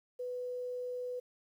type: tone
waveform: sine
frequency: 496.6 Hz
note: B4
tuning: 9 cents sharp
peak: -36 dBFS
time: 0.19-1.2 s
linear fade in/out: 10 ms
effects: 11-bit